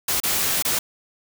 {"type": "noise with dropouts", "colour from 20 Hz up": "white", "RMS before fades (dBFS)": -22, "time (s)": [0.08, 0.79], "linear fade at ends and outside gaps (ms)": 5, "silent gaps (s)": [[0.202, 0.234], [0.625, 0.649]], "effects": []}